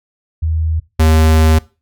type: tone pair in turn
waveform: sine / square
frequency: 80 / 79.17 Hz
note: D#2 / D#2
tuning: +49 / +31 cents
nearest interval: unison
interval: 18 cents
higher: first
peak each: -13 / -8 dBFS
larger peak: second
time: 0.42-0.8 / 0.99-1.59 s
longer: second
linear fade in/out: 10 ms
effects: noise-tail reverb RT60 0.3 s tail -21 dB re dry